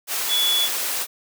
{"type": "tone in noise", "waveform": "sine", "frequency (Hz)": 3419, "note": "G#7", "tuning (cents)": 50, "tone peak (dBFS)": -18, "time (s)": [0.28, 0.69], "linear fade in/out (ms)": 50, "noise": "white", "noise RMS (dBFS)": -25, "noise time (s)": [0.07, 1.07], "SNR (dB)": 4, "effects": ["high-pass 400 Hz 12 dB/octave"]}